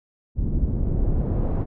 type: noise with low-pass filter sweep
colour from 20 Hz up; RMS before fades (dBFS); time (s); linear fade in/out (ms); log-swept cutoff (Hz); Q
brown; -22; 0.35-1.66; 50; 230 to 780; 0.86
effects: none